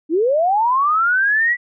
sine linear sweep, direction up, 293.7 to 1975.5 Hz, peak -13 dBFS, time 0.09-1.57 s, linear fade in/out 50 ms, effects none

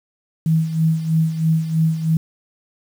sine tone with tremolo, 160.7 Hz, E3, 44 cents flat, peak -12 dBFS, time 0.46-2.17 s, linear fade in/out 2 ms, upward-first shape sine, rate 3.1 Hz, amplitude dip 70%, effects 7-bit

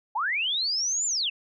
sine linear two-way sweep, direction up then down, 784 to 7290 to 2542 Hz, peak -24 dBFS, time 0.15-1.3 s, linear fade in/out 10 ms, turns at 1.06 s, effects none

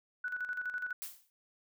sine tone with tremolo, 1480 Hz, F#6, in tune, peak -33 dBFS, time 0.24-0.93 s, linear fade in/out 5 ms, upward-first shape square, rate 12 Hz, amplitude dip 60%
blue noise with exponential decay, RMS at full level -38 dBFS, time 1.02-1.3 s, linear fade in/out 0 ms, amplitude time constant 60 ms
effects none

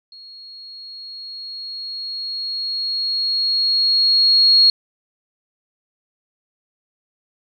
sine tone with level ramp, 4300 Hz, C8, 47 cents sharp, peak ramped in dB -38 to -8 dBFS, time 0.12-4.7 s, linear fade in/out 2 ms, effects none

